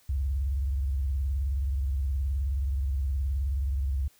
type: tone with vibrato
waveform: sine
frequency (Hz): 67.9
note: C#2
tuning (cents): -35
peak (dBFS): -25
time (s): 0.09-4.08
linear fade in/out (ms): 5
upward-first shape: triangle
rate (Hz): 19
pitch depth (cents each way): 240
effects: white hiss -62 dBFS RMS until 4.19 s